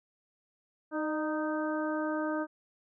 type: harmonic tone with a mistuned harmonic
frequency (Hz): 309.8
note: D#4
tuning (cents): -7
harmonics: 1 / 2 / 3 / 4 / 5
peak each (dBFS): -32 / -35 / -40 / -40 / -40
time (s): 0.91-2.47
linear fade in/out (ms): 50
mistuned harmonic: 2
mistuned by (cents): -28
effects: none